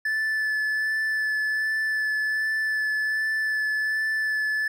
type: tone with vibrato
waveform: triangle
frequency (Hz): 1742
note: A6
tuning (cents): -18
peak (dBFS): -21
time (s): 0.05-4.68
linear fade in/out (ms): 5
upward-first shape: sine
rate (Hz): 1.3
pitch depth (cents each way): 13
effects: none